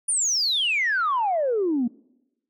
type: exponential sweep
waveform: sine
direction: down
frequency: 9730 to 225.9 Hz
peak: -19 dBFS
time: 0.08-1.88 s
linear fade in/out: 10 ms
effects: noise-tail reverb RT60 1.0 s tail -26 dB re dry + tanh soft clip ceiling -16 dBFS